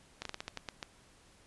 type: slowing click train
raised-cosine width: 0.2 ms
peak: -21 dBFS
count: 9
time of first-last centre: 0.22-0.828 s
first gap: 33 ms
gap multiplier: 1.23
effects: pink hiss -62 dBFS RMS until 1.46 s + resampled to 24000 Hz